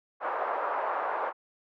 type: band-pass noise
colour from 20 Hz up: white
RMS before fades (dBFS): -31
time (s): 0.2-1.33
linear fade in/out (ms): 50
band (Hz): 510 to 1200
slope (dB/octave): 24
effects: none